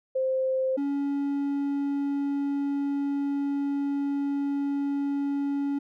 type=tone pair in turn; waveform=sine / triangle; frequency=523.3 / 281.6 Hz; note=C5 / C#4; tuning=0 / +27 cents; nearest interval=major seventh; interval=1073 cents; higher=first; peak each=-23 dBFS; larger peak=neither; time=0.15-0.77 / 0.77-5.79 s; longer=second; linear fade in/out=10 ms; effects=none